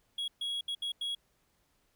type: tone bursts at uneven times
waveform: triangle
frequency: 3322 Hz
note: G#7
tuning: in tune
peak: -31 dBFS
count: 5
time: 0.18-0.28 / 0.41-0.61 / 0.68-0.75 / 0.82-0.92 / 1.01-1.15 s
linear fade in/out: 5 ms
effects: pink hiss -73 dBFS RMS until 1.95 s